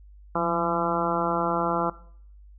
harmonic tone with a mistuned harmonic, 169.4 Hz, E3, 48 cents sharp, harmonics 1 / 2 / 3 / 4 / 5 / 6 / 7 / 8, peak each -31 / -31 / -31 / -31 / -31 / -31 / -31 / -31 dBFS, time 0.35-1.9 s, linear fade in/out 5 ms, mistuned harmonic 1, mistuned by +66 cents, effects noise-tail reverb RT60 0.6 s tail -19 dB re dry + added 50 Hz sine -46 dBFS peak until 2.58 s

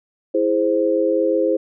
sine chord, E augmented, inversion none, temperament equal, 329.6 / 415.3 / 523.3 Hz, E4 / G#4 / B#4, 0 / 0 / 0 cents, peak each -20 / -21 / -18 dBFS, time 0.34-1.57 s, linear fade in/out 10 ms, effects none

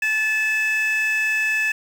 triangle tone pair together, 1738 / 2602 Hz, A6 / E7, -22 / -23 cents, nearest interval perfect fifth, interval 699 cents, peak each -18 dBFS, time 0.02-1.72 s, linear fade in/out 5 ms, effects tanh soft clip ceiling -14 dBFS + 7-bit

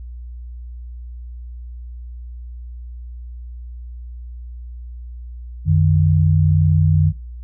sine tone pair together, 90.8 / 152.71 Hz, F#2 / D#3, -32 / -32 cents, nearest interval major sixth, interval 900 cents, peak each -14 dBFS, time 5.65-7.13 s, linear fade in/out 50 ms, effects noise-tail reverb RT60 0.2 s tail -17 dB re dry + added 60 Hz sine -30 dBFS peak until 7.43 s

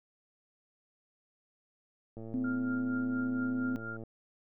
click train, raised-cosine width 2 ms, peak -32 dBFS, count 210, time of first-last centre 2.17-4.036 s, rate 112 Hz
sine tone, 254.7 Hz, C4, 46 cents flat, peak -30 dBFS, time 2.34-3.76 s, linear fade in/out 0 ms
sine tone with tremolo, 1399 Hz, F6, 3 cents sharp, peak -37 dBFS, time 2.44-3.97 s, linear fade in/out 5 ms, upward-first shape triangle, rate 4.3 Hz, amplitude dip 85%
effects none

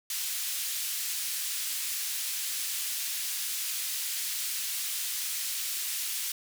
white band-pass noise, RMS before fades -33 dBFS, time 0.1-6.32 s, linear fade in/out 2 ms, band 2400 to 16000 Hz, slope 12 dB/octave, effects none

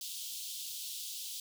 pink high-pass noise, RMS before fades -42 dBFS, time 0.01-1.4 s, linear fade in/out 2 ms, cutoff 3100 Hz, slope 48 dB/octave, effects none

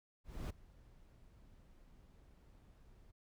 brown noise with ADSR envelope, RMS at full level -39 dBFS, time 0.24-3.12 s, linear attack 260 ms, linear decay 8 ms, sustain -23 dB, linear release 18 ms, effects none

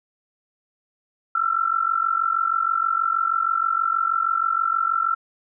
sine tone with amplitude modulation, 1345 Hz, E6, 34 cents sharp, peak -15 dBFS, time 1.35-5.15 s, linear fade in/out 5 ms, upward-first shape sine, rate 46.3 Hz, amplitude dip 85%, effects none

